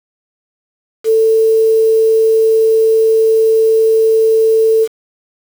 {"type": "tone with quantisation", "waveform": "sine", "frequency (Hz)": 444.7, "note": "A4", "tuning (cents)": 18, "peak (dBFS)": -7, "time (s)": [1.04, 4.88], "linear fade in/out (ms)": 50, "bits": 5, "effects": []}